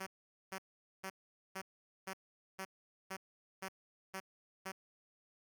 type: tone bursts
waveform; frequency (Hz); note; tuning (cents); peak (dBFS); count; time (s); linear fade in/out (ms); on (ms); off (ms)
5% pulse; 190.8; G3; -47; -30; 10; 0-4.72; 10; 67; 450
effects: none